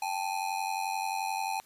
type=ring-modulated tone; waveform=square; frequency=830.6 Hz; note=G#5; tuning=in tune; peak=-28 dBFS; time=0.02-1.6 s; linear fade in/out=0 ms; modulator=45.7 Hz; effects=white hiss -60 dBFS RMS until 1.65 s + resampled to 32000 Hz